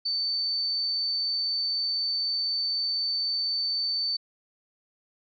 sine tone, 4542 Hz, C#8, 41 cents sharp, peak -25 dBFS, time 0.05-4.17 s, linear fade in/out 10 ms, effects none

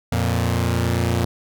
sawtooth tone pair together, 87.73 / 117.1 Hz, F2 / A#2, +8 / +8 cents, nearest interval perfect fourth, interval 500 cents, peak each -17 dBFS, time 0.12-1.25 s, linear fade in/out 5 ms, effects none

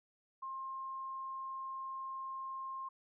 sine tone, 1063 Hz, C6, 27 cents sharp, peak -40 dBFS, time 0.42-2.89 s, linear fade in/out 10 ms, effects none

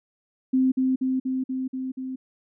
sine tone with echo, 260.2 Hz, C4, 9 cents flat, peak -17 dBFS, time 0.53-0.72 s, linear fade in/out 10 ms, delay 240 ms, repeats 6, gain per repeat -2 dB, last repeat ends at 2.16 s, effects none

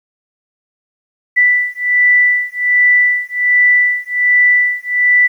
sine beating tone pair, 1975.5 / 1976.8 Hz, B6 / B6, 0 / +1 cents, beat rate 1.3 Hz, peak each -12 dBFS, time 1.36-5.28 s, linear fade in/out 20 ms, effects 8-bit

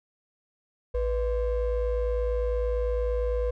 triangle ring-modulated tone, 273.4 Hz, C#4, 24 cents flat, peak -19 dBFS, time 0.94-3.51 s, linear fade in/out 10 ms, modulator 219 Hz, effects none

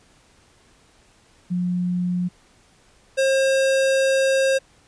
sine / square tone pair in turn, 178.7 / 535.5 Hz, F3 / C5, +40 / +40 cents, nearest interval octave + perfect fifth, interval 1900 cents, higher second, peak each -20 / -17 dBFS, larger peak second, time 1.5-2.29 / 3.17-4.59 s, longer second, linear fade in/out 20 ms, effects pink hiss -56 dBFS RMS until 4.87 s + resampled to 22050 Hz

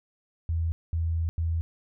sine tone bursts at uneven times, 82.41 Hz, E2, in tune, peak -24 dBFS, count 3, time 0.49-0.72 / 0.93-1.29 / 1.38-1.61 s, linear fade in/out 0 ms, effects none

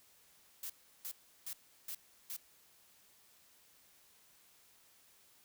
blue noise bursts, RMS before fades -43 dBFS, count 5, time 0.63-2.365 s, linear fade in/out 2 ms, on 67 ms, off 350 ms, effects white hiss -66 dBFS RMS until 5.44 s

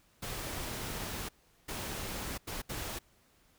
pink noise bursts at uneven times, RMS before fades -39 dBFS, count 4, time 0.22-1.29 / 1.68-2.38 / 2.47-2.62 / 2.69-2.99 s, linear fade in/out 10 ms, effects pink hiss -67 dBFS RMS until 3.58 s

